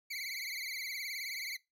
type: tone with vibrato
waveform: 25% pulse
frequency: 2158 Hz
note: C#7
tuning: 47 cents flat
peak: -34 dBFS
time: 0.1-1.57 s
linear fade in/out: 10 ms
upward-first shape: triangle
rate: 19 Hz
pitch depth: 140 cents each way
effects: noise-tail reverb RT60 0.2 s tail -21 dB re dry